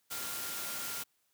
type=tone in noise; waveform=sine; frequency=1396.9 Hz; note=F6; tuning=in tune; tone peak=-47 dBFS; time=0.1-1.04 s; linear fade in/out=20 ms; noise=white; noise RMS=-39 dBFS; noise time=0.1-1.04 s; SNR=-11 dB; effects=white hiss -75 dBFS RMS until 1.33 s + high-pass 100 Hz 12 dB/octave